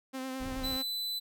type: tone with vibrato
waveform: sawtooth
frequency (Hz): 261.6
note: C4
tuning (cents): 0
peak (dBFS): -32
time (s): 0.13-0.83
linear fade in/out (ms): 20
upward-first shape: sine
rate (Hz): 9.4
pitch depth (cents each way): 24
type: noise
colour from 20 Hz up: brown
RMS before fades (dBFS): -41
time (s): 0.4-0.77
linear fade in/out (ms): 10
type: tone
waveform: 45% pulse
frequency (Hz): 4000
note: B7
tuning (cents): +21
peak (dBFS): -33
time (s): 0.63-1.2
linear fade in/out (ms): 20
effects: none